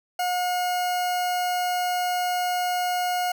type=tone; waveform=40% pulse; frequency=720 Hz; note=F#5; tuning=47 cents flat; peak=-22 dBFS; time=0.19-3.32 s; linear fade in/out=5 ms; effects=none